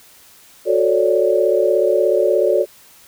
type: chord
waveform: sine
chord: D major seventh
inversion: first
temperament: just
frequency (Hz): 367.1 / 440.5 / 550.6 / 587.3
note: F#4 / A4 / C#5 / D5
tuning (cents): -14 / +2 / -12 / 0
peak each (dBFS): -18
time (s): 0.65-2.66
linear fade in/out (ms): 50
effects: white hiss -47 dBFS RMS until 3.07 s